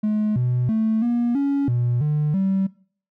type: tone with pitch steps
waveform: triangle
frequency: 212.7 / 124 / 220.4 / 238.6 / 280 / 121.2 / 150 / 192.6 Hz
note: G#3 / B2 / A3 / A#3 / C#4 / B2 / D3 / G3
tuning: +42 / +7 / +3 / +41 / +18 / -32 / +37 / -30 cents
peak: -15 dBFS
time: 0.03-2.67 s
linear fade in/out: 10 ms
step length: 330 ms
effects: noise-tail reverb RT60 0.5 s tail -23 dB re dry + tanh soft clip ceiling -13 dBFS